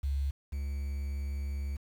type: tone pair in turn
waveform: sine / triangle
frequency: 69.3 / 69.62 Hz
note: C#2 / C#2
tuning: 0 / +8 cents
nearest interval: unison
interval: 8 cents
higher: second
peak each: -28 / -30 dBFS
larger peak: first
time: 0.03-0.31 / 0.52-1.77 s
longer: second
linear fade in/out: 10 ms
effects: 9-bit